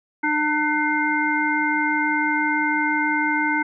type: harmonic tone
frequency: 301 Hz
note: D4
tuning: 43 cents sharp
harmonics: 1 / 3 / 5 / 7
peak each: -24 / -24 / -24 / -24 dBFS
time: 0.23-3.63 s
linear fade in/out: 10 ms
effects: none